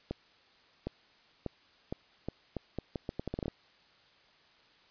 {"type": "accelerating click train", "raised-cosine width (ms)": 2, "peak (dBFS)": -21, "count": 16, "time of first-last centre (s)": [0.11, 3.481], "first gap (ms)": 760, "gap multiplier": 0.78, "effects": ["white hiss -63 dBFS RMS until 4.9 s", "resampled to 11025 Hz"]}